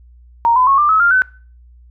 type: tone with pitch steps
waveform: sine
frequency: 932.3 / 1010.8 / 1096 / 1188.3 / 1288.4 / 1396.9 / 1514.5 Hz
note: A#5 / B5 / C#6 / D6 / E6 / F6 / F#6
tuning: 0 / +40 / -20 / +20 / -40 / 0 / +40 cents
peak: -9 dBFS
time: 0.45-1.22 s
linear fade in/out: 0 ms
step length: 110 ms
effects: noise-tail reverb RT60 0.4 s tail -21 dB re dry + added 60 Hz sine -41 dBFS peak until 1.9 s